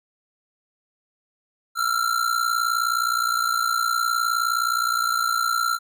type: ring-modulated tone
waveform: square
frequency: 1362 Hz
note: F6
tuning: 44 cents flat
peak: -18 dBFS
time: 1.75-5.79 s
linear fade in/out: 50 ms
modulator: 29.7 Hz
effects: none